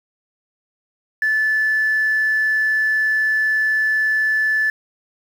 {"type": "tone", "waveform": "sine", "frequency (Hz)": 1742, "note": "A6", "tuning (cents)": -18, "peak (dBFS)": -14, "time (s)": [1.22, 4.7], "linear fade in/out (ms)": 2, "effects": ["tanh soft clip ceiling -11 dBFS", "7-bit"]}